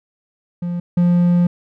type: tone pair in turn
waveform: triangle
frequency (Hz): 174.61 / 175.24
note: F3 / F3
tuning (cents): 0 / +6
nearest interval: unison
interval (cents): 6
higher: second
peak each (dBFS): -18 / -9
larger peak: second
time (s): 0.62-0.8 / 0.97-1.47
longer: second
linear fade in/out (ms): 5
effects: none